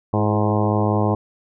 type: harmonic tone with a mistuned harmonic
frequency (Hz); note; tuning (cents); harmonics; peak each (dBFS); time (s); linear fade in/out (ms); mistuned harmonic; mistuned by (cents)
105.1; G#2; +21; 1 / 2 / 3 / 4 / 5 / 6 / 7 / 8 / 9 / 10; -20 / -23 / -25 / -26 / -27 / -28 / -28 / -29 / -30 / -30; 0.13-1.15; 5; 3; +36
effects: none